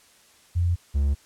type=tone pair in turn; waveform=sine / triangle; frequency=87 / 70.61 Hz; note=F2 / C#2; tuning=-6 / +33 cents; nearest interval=major third; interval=361 cents; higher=first; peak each=-19 / -17 dBFS; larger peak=second; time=0.55-0.76 / 0.94-1.15 s; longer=neither; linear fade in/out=20 ms; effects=white hiss -56 dBFS RMS until 1.25 s + low-pass 10000 Hz 12 dB/octave